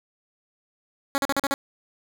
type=tone bursts; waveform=10% pulse; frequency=277.2 Hz; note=C#4; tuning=in tune; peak=-13 dBFS; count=6; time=1.15-1.54 s; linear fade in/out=0 ms; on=30 ms; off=42 ms; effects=none